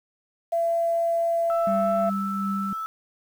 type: tone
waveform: sine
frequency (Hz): 674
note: E5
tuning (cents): +38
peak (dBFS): -20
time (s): 0.52-2.1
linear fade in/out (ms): 10
type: tone with vibrato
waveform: sine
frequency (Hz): 1318.5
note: E6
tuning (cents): 0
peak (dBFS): -28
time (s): 1.5-2.86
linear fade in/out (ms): 0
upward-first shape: triangle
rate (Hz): 2.8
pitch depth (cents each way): 9
type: tone with tremolo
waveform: sine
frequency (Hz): 197.4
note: G3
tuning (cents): +12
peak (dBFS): -24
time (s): 1.67-2.73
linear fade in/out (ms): 2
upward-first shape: triangle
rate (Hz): 2.7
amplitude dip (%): 35
effects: tanh soft clip ceiling -13 dBFS + 8-bit